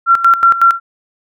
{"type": "tone with tremolo", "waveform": "sine", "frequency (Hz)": 1365, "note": "F6", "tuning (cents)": -40, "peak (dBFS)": -4, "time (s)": [0.06, 0.8], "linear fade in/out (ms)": 50, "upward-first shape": "square", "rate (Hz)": 5.4, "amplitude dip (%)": 75, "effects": []}